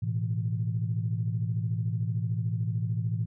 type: chord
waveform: sine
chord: A suspended second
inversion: none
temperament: equal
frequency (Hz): 110 / 123.47 / 164.81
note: A2 / B2 / E3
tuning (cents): 0 / 0 / 0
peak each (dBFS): -28 / -32 / -33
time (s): 0.02-3.26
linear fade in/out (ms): 10
effects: tanh soft clip ceiling -17 dBFS